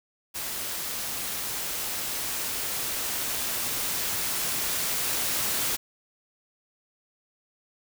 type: noise with level ramp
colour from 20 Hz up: white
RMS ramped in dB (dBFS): -33 to -27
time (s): 0.34-5.77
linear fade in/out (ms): 20
effects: none